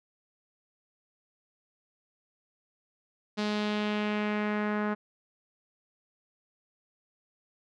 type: tone with low-pass filter sweep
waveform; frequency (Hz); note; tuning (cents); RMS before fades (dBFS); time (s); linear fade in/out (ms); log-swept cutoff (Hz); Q
sawtooth; 209.9; G#3; +19; -30; 3.37-4.95; 20; 4500 to 1500; 1.9
effects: none